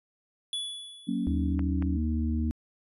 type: tone with exponential decay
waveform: square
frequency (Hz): 3419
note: G#7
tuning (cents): +50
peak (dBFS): -29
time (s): 0.53-1.55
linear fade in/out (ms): 1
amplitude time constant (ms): 220
type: chord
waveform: sine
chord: F# major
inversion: none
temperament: equal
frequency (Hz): 185 / 233.1 / 277.2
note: F#3 / A#3 / C#4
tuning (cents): 0 / 0 / 0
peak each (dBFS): -32 / -30 / -31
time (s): 1.07-1.98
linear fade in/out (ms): 20
type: harmonic tone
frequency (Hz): 77.78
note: D#2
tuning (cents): 0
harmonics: 1 / 3 / 4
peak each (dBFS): -27 / -30 / -36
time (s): 1.27-2.51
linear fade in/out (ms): 0
type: clicks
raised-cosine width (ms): 0.5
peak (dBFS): -25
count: 2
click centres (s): 1.593 / 1.824
effects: resampled to 32000 Hz